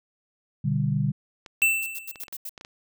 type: chord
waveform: sine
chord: G major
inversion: first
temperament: just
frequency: 122.5 / 147 / 196 Hz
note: B2 / D3 / G3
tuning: -14 / +2 / 0 cents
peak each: -27 / -24 / -28 dBFS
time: 0.64-1.12 s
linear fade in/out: 10 ms
type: clicks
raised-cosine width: 0.2 ms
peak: -24 dBFS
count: 9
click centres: 1.462 / 1.618 / 2.158 / 2.235 / 2.282 / 2.327 / 2.578 / 2.611 / 2.649 s
type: tone with exponential decay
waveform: square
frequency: 2669 Hz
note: E7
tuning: 21 cents sharp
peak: -16 dBFS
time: 1.62-2.27 s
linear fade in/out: 1 ms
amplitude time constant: 140 ms
type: noise bursts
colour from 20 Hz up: violet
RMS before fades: -35 dBFS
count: 6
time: 1.82-2.494 s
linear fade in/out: 5 ms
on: 44 ms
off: 82 ms
effects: none